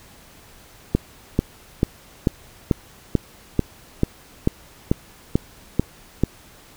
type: click train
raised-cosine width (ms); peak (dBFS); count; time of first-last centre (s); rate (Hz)
3; -3; 13; 0.95-6.236; 2.27
effects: pink hiss -48 dBFS RMS until 6.76 s